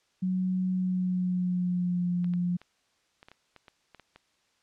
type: tone with pitch glide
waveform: sine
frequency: 185 to 176.75 Hz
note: F#3 to F3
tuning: 0 to +21 cents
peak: -25 dBFS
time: 0.22-2.57 s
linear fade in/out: 10 ms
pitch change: -79 cents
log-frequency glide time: 0.72-2.09 s
type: clicks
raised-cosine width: 0.3 ms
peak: -33 dBFS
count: 11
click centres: 2.244 / 2.337 / 2.616 / 3.229 / 3.285 / 3.316 / 3.563 / 3.682 / 3.947 / 3.997 / 4.16 s
effects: white hiss -70 dBFS RMS until 4.62 s + low-pass 6000 Hz 12 dB/octave